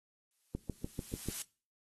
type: noise with exponential growth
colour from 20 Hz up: blue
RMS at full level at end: -37 dBFS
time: 0.31-1.42 s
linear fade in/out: 1 ms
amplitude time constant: 240 ms
type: click train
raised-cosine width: 3 ms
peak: -23 dBFS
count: 6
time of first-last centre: 0.55-1.286 s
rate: 6.79 Hz
effects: noise-tail reverb RT60 0.4 s tail -23 dB re dry + AAC 32 kbps